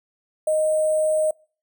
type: tone with sample-and-hold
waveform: sine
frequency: 622.3 Hz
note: D#5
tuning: in tune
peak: -17 dBFS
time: 0.47-1.31 s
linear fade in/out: 5 ms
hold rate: 8820 Hz
effects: noise-tail reverb RT60 0.4 s tail -25 dB re dry